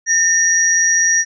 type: tone pair together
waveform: sine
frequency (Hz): 1815 / 5762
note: A#6 / F#8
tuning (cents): -47 / -47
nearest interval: octave + minor sixth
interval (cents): 2000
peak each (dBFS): -15 / -13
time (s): 0.06-1.25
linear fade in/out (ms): 50
effects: none